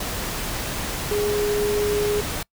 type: tone in noise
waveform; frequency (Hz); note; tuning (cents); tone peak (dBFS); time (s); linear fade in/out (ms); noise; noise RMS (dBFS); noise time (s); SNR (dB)
sine; 415.3; G#4; 0; -20; 1.11-2.21; 5; pink; -28; 0-2.43; +5
effects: noise-tail reverb RT60 0.1 s tail -25 dB re dry